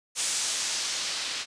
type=noise with low-pass filter sweep; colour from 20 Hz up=blue; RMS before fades=-30 dBFS; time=0.15-1.46 s; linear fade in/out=50 ms; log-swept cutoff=8000 to 4000 Hz; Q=1.1; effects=resampled to 22050 Hz